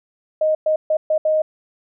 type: tone bursts at uneven times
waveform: sine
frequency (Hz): 622.3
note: D#5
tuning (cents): 0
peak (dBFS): -14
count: 5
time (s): 0.41-0.55 / 0.66-0.76 / 0.9-0.97 / 1.1-1.18 / 1.25-1.42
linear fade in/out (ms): 5
effects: none